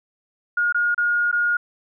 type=tone with dropouts; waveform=sine; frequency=1430 Hz; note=F6; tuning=41 cents sharp; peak=-17 dBFS; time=0.57-1.57 s; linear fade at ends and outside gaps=5 ms; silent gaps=0.725-0.745 / 0.946-0.978 / 1.315-1.326 s; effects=none